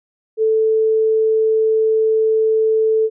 sine tone, 440 Hz, A4, in tune, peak -12 dBFS, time 0.37-3.1 s, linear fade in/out 50 ms, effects none

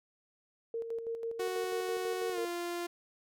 sine tone with tremolo, 459.1 Hz, A#4, 26 cents flat, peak -33 dBFS, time 0.74-2.45 s, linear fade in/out 2 ms, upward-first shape square, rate 6.1 Hz, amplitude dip 50%
sawtooth tone with pitch glide, 370 to 347.2 Hz, F#4 to F4, 0 to -10 cents, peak -31 dBFS, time 1.39-2.87 s, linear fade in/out 10 ms, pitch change -110 cents, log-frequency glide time 2.31-2.39 s
effects none

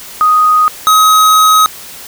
sine / square tone pair in turn, 1246 / 1267.8 Hz, D#6 / D#6, +2 / +32 cents, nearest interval unison, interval 30 cents, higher second, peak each -5 dBFS, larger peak neither, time 0.21-0.68 / 0.87-1.66 s, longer second, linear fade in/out 0 ms, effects white hiss -30 dBFS RMS until 2.07 s

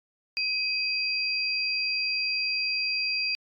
sine tone pair together, 2520 / 4750 Hz, D#7 / D8, +21 / +19 cents, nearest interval major seventh, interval 1098 cents, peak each -28 dBFS, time 0.37-3.35 s, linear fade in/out 0 ms, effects AAC 64 kbps

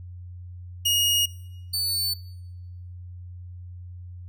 sawtooth tone pair in turn, 2872 / 4499 Hz, F7 / C#8, +48 / +25 cents, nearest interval minor sixth, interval 777 cents, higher second, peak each -16 / -21 dBFS, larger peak first, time 0.85-1.26 / 1.73-2.14 s, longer neither, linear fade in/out 10 ms, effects noise-tail reverb RT60 1.0 s tail -23 dB re dry + added 89 Hz sine -37 dBFS peak until 4.28 s

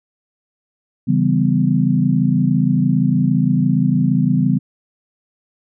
sine chord, C# half-diminished seventh, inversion none, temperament equal with one note detuned, 138.59 / 164.81 / 196 / 250.8 Hz, C#3 / E3 / G3 / B3, 0 / 0 / 0 / +27 cents, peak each -18 dBFS, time 1.07-4.59 s, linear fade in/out 20 ms, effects none

